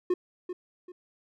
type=tone with echo; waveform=triangle; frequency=360 Hz; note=F#4; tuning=47 cents flat; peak=-20 dBFS; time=0.1-0.14 s; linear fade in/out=5 ms; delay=390 ms; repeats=2; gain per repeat=-10 dB; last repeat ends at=0.92 s; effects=none